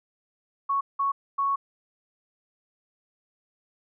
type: tone bursts at uneven times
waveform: sine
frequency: 1108.7 Hz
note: C#6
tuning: in tune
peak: -22 dBFS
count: 3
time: 0.69-0.81 / 0.99-1.12 / 1.38-1.56 s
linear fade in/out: 10 ms
effects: none